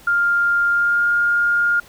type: tone with pitch glide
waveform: sine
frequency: 1401 to 1414 Hz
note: F6 to F6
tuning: +5 to +21 cents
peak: -14 dBFS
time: 0.07-1.8 s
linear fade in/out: 5 ms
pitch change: +16 cents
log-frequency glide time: 0.71-1.06 s
effects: pink hiss -46 dBFS RMS until 1.88 s